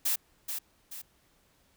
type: noise with echo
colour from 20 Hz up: blue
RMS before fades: -28 dBFS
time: 0.05-0.16 s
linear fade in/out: 10 ms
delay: 430 ms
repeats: 2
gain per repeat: -7 dB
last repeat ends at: 1.02 s
effects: pink hiss -67 dBFS RMS until 1.76 s